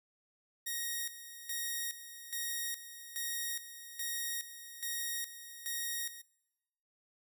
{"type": "tone with tremolo", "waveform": "5% pulse", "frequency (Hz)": 1874, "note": "A#6", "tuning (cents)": 9, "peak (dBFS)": -25, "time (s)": [0.66, 6.22], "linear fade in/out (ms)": 10, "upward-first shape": "square", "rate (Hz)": 1.2, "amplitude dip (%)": 75, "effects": ["noise-tail reverb RT60 1.0 s tail -24 dB re dry"]}